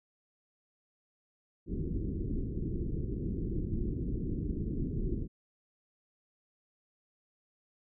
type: low-pass noise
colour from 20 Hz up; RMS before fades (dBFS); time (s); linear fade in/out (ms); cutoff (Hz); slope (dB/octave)
pink; -34; 1.66-5.28; 50; 390; 48
effects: none